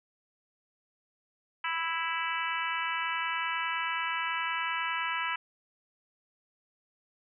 harmonic tone, 329.6 Hz, E4, in tune, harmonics 3 / 4 / 5 / 6 / 7 / 8 / 9, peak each -35 / -36 / -37 / -38 / -38 / -39 / -40 dBFS, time 1.64-5.36 s, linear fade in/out 5 ms, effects none

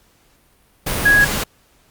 sine tone in noise, 1661.2 Hz, G#6, in tune, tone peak -9 dBFS, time 1.05-1.25 s, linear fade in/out 10 ms, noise pink, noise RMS -21 dBFS, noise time 0.86-1.44 s, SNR +9 dB, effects pink hiss -56 dBFS RMS until 1.9 s + Opus 48 kbps

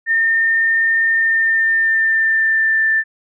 sine tone with pitch glide, 1815 to 1774.6 Hz, A#6 to A6, -47 to +14 cents, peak -12 dBFS, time 0.06-3.04 s, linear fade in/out 50 ms, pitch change -39 cents, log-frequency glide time 1.11-2.91 s, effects none

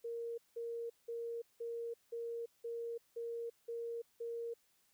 sine tone bursts, 466.2 Hz, A#4, in tune, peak -39 dBFS, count 9, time 0.04-4.54 s, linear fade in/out 10 ms, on 340 ms, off 180 ms, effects white hiss -74 dBFS RMS until 4.93 s

